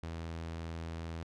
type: tone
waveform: sawtooth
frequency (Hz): 82.41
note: E2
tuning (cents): 0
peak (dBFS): -35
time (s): 0.03-1.23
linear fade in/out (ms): 0
effects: low-pass 6000 Hz 12 dB/octave